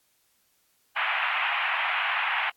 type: band-pass noise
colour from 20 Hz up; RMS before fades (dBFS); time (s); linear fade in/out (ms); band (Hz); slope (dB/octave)
white; -27; 0.96-2.5; 5; 760 to 2800; 48
effects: white hiss -68 dBFS RMS until 2.56 s + AAC 64 kbps